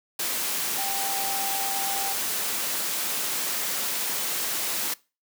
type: tone in noise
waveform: sine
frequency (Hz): 786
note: G5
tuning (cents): +4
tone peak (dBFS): -31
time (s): 0.78-2.13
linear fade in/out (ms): 5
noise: white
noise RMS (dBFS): -28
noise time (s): 0.19-4.94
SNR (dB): -6
effects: noise-tail reverb RT60 0.3 s tail -22 dB re dry + high-pass 200 Hz 12 dB/octave